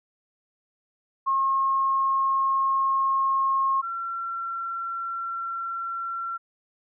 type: tone pair in turn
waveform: sine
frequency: 1079 / 1359.5 Hz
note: C#6 / F6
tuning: -47 / -47 cents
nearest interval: major third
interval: 400 cents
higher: second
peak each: -20 / -28 dBFS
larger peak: first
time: 1.26-3.82 / 3.82-6.38 s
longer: neither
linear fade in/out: 20 ms
effects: none